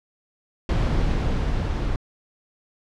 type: noise with level ramp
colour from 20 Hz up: brown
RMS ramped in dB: -20 to -25 dBFS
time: 0.69-1.96 s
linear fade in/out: 2 ms
effects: low-pass 5000 Hz 12 dB/octave